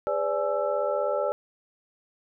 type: tone cluster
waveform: sine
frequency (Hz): 409.5 / 506 / 582 / 843 / 1327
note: G#4 / B4 / D5 / G#5 / E6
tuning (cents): -24 / +42 / -16 / +26 / +11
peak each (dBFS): -33 / -30 / -26 / -34 / -34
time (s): 0.07-1.32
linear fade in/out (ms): 0
effects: none